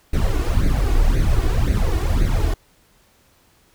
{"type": "noise with flanger", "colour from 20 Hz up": "brown", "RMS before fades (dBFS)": -17, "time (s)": [0.13, 2.54], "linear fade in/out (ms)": 5, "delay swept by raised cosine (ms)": [0.47, 2.77], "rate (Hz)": 1.9, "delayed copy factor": 0.75, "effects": ["pink hiss -57 dBFS RMS until 3.74 s"]}